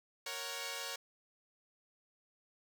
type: chord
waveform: 5% pulse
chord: F# major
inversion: first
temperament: equal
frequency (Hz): 466.2 / 554.4 / 740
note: A#4 / C#5 / F#5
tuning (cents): 0 / 0 / 0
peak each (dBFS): -33 / -31 / -35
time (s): 0.26-0.96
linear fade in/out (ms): 5
effects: none